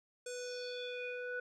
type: tone with low-pass filter sweep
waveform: square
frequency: 493.9 Hz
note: B4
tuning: in tune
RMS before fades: -42 dBFS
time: 0.26-1.4 s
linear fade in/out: 5 ms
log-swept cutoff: 8200 to 1500 Hz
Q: 4.7
effects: none